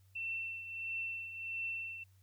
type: tone with tremolo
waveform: sine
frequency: 2691 Hz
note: E7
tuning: 35 cents sharp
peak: -35 dBFS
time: 0.15-2.04 s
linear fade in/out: 10 ms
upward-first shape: triangle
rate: 1.5 Hz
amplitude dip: 65%
effects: added 95 Hz sine -62 dBFS peak until 2.22 s + white hiss -75 dBFS RMS until 2.22 s